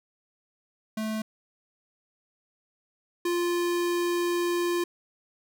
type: tone pair in turn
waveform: square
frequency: 217.9 / 348.5 Hz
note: A3 / F4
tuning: -17 / -4 cents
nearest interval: minor sixth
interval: 813 cents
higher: second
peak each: -29 / -25 dBFS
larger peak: second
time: 0.97-1.22 / 3.25-4.84 s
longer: second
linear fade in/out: 5 ms
effects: none